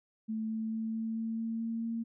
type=tone with pitch steps; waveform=sine; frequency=220 / 221.3 / 222.6 / 223.8 / 225.1 / 226.4 / 227.8 / 229.1 Hz; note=A3 / A3 / A3 / A3 / A3 / A3 / A#3 / A#3; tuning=0 / +10 / +20 / +30 / +40 / +50 / -40 / -30 cents; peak=-32 dBFS; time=0.28-2.04 s; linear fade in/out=20 ms; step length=220 ms; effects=none